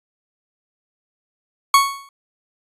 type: tone with exponential decay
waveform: 40% pulse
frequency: 1108.7 Hz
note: C#6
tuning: in tune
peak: -6 dBFS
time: 1.74-2.09 s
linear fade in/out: 2 ms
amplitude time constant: 76 ms
effects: resampled to 32000 Hz